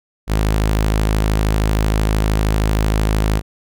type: tone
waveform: sawtooth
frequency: 53 Hz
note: G#1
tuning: 36 cents sharp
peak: -10 dBFS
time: 0.27-3.42 s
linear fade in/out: 50 ms
effects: none